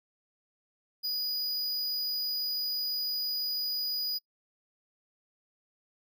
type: tone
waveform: square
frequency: 4927 Hz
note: D#8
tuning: 18 cents flat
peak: -30 dBFS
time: 1.03-4.19 s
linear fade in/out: 20 ms
effects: noise-tail reverb RT60 0.1 s tail -23 dB re dry